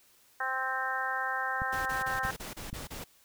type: harmonic tone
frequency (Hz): 261.6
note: C4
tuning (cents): 0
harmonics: 2 / 3 / 4 / 5 / 6 / 7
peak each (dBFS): -44 / -36 / -37 / -38 / -34 / -37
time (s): 0.4-2.31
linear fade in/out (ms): 5
type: clicks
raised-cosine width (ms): 5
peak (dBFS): -25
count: 3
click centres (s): 1.619 / 2.251 / 2.73
type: noise bursts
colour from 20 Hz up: pink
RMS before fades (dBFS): -41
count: 8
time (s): 1.72-3.043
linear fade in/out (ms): 10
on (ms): 140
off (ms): 29
effects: white hiss -63 dBFS RMS until 3.24 s